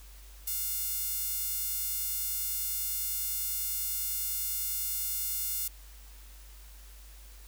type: tone with high-pass filter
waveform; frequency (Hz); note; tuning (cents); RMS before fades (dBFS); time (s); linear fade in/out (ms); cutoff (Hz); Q
sawtooth; 710; F5; +28; -33; 0.47-5.68; 5; 11000; 0.5
effects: added 50 Hz sine -48 dBFS peak until 7.47 s + white hiss -56 dBFS RMS until 7.47 s